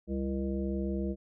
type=harmonic tone with a mistuned harmonic; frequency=67.6 Hz; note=C#2; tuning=43 cents flat; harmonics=1 / 3 / 5 / 7 / 9; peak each=-35 / -33 / -36 / -41 / -44 dBFS; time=0.07-1.16 s; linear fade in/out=50 ms; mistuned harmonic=3; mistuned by=-57 cents; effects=none